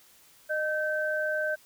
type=tone pair together; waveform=sine; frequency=614 / 1547.2 Hz; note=D#5 / G6; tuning=-23 / -23 cents; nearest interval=octave + major third; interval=1600 cents; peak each=-29 / -29 dBFS; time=0.49-1.56 s; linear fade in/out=20 ms; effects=white hiss -58 dBFS RMS until 1.65 s